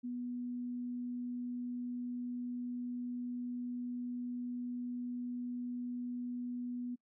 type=tone; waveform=sine; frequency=245 Hz; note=B3; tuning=14 cents flat; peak=-37 dBFS; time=0.03-6.96 s; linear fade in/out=20 ms; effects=noise-tail reverb RT60 0.1 s tail -24 dB re dry